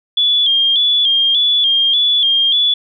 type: tone with vibrato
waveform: sine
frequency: 3322 Hz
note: G#7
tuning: in tune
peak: -10 dBFS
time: 0.17-2.74 s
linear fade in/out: 5 ms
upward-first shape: square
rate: 1.7 Hz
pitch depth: 58 cents each way
effects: none